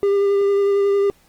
triangle tone with vibrato, 400 Hz, G4, 35 cents sharp, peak -12 dBFS, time 0.03-1.1 s, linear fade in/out 0 ms, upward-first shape sine, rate 11 Hz, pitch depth 15 cents each way, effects pink hiss -56 dBFS RMS until 1.28 s + Opus 24 kbps

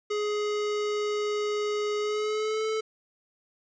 square tone with pitch glide, 418.3 to 437.3 Hz, G#4 to A4, +12 to -11 cents, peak -27 dBFS, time 0.1-2.81 s, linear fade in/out 10 ms, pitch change +77 cents, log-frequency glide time 1.99-2.64 s, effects resampled to 16000 Hz + 10-bit

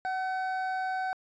triangle tone pair together, 750 / 1523.6 Hz, F#5 / G6, +23 / -50 cents, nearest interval octave, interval 1227 cents, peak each -28 / -34 dBFS, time 0.05-1.13 s, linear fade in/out 0 ms, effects resampled to 16000 Hz

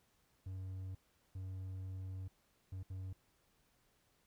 triangle tone bursts at uneven times, 94.1 Hz, F#2, 30 cents sharp, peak -40 dBFS, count 4, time 0.46-0.95 / 1.35-2.28 / 2.72-2.83 / 2.9-3.13 s, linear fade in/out 5 ms, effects pink hiss -75 dBFS RMS until 4.26 s

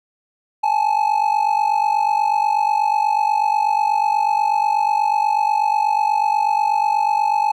triangle ring-modulated tone, 852 Hz, G#5, 44 cents sharp, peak -10 dBFS, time 0.63-7.52 s, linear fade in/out 10 ms, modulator 24.1 Hz, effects none

